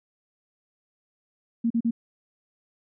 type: tone bursts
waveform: sine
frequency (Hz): 231.8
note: A#3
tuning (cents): -10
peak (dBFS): -20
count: 3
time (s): 1.64-1.91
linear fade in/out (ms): 10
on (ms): 64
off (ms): 39
effects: none